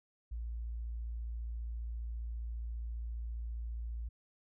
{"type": "tone", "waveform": "sine", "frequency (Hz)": 57.4, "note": "A#1", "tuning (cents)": -26, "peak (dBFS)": -37, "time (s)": [0.31, 4.09], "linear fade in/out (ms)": 10, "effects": []}